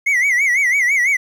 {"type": "tone with vibrato", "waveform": "triangle", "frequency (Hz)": 2093, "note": "C7", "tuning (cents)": 0, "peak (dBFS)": -11, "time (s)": [0.06, 1.17], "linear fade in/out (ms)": 10, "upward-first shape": "sine", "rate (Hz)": 6, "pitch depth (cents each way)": 150, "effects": ["8-bit"]}